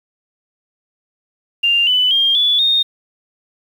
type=tone with pitch steps; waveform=sine; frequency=2794 / 2995 / 3209 / 3440 / 3687 Hz; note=F7 / F#7 / G7 / A7 / A#7; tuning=0 / +20 / +40 / -40 / -20 cents; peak=-11 dBFS; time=1.63-2.83 s; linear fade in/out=10 ms; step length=240 ms; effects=7-bit